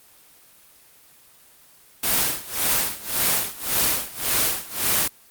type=noise with tremolo; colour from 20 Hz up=white; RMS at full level=-19 dBFS; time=2.03-5.08 s; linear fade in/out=5 ms; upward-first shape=sine; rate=1.8 Hz; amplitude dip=90%; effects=white hiss -52 dBFS RMS until 5.3 s + Opus 24 kbps